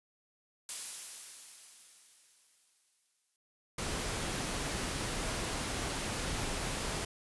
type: noise with exponential decay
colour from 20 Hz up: blue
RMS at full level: -36 dBFS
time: 0.69-3.36 s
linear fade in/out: 1 ms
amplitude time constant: 580 ms
type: noise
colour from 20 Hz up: pink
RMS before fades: -36 dBFS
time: 3.78-7.05 s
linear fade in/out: 5 ms
effects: resampled to 24000 Hz